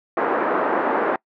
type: band-pass noise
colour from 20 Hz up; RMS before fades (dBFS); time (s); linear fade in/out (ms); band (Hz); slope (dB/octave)
pink; -21; 0.17-1.16; 2; 310 to 1500; 24
effects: noise-tail reverb RT60 0.1 s tail -25 dB re dry

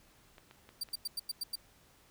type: clicks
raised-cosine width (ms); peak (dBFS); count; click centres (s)
0.3; -37; 4; 0.382 / 0.511 / 0.691 / 0.888
type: tone bursts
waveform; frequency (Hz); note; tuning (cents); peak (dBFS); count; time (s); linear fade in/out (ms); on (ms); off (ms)
sawtooth; 4667; D8; -12; -31; 7; 0.81-1.556; 5; 26; 94
effects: pink hiss -64 dBFS RMS until 2.1 s

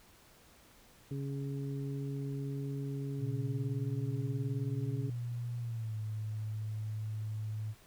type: harmonic tone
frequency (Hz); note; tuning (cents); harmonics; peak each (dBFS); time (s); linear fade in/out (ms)
138.59; C#3; 0; 1 / 2 / 3; -36 / -42 / -46; 1.11-5.1; 2
type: tone with pitch glide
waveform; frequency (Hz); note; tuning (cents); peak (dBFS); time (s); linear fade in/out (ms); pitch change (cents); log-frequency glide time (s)
sine; 119.8 to 107.97; A#2 to A2; +48 to -32; -35; 3.18-7.75; 50; -180; 5.59-5.97
effects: pink hiss -61 dBFS RMS until 7.86 s

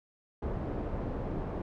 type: low-pass noise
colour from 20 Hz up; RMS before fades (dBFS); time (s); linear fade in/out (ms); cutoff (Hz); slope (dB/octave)
pink; -35; 0.42-1.62; 5; 700; 12
effects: none

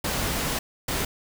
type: noise bursts at uneven times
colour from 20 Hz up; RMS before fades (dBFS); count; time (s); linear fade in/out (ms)
pink; -27; 2; 0.04-0.59 / 0.88-1.05; 5
effects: none

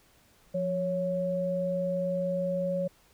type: tone pair together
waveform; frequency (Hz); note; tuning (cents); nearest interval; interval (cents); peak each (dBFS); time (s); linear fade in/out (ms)
sine; 176.2 / 554.4; F3 / C#5; +16 / 0; octave + minor sixth; 1984; -32 / -28; 0.54-2.88; 10
effects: pink hiss -62 dBFS RMS until 3.13 s

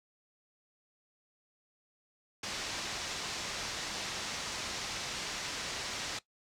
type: low-pass noise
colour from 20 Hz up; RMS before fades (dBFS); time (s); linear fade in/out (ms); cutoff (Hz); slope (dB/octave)
white; -39; 2.43-6.19; 5; 6300; 24
effects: noise-tail reverb RT60 0.1 s tail -17 dB re dry

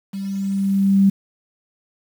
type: tone with level ramp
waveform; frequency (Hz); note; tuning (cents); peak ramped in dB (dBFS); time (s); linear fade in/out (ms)
sine; 196; G3; 0; -25 to -9; 0.13-1.1; 10
effects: 7-bit

